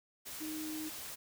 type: tone in noise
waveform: sine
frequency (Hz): 311.1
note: D#4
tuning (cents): 0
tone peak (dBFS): -39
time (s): 0.4-0.9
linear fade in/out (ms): 20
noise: white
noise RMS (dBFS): -45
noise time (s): 0.25-1.16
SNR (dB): +3
effects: none